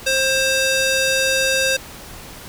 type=tone with band-pass filter; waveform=square; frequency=530 Hz; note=C5; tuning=22 cents sharp; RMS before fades=-18 dBFS; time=0.06-1.77 s; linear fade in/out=10 ms; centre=4600 Hz; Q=0.58; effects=pink hiss -37 dBFS RMS until 2.48 s